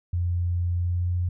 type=tone with pitch glide; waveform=sine; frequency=87.6 to 88.77 Hz; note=F2 to F2; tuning=+6 to +29 cents; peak=-22 dBFS; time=0.13-1.29 s; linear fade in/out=5 ms; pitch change=+23 cents; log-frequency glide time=0.77-1.12 s; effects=none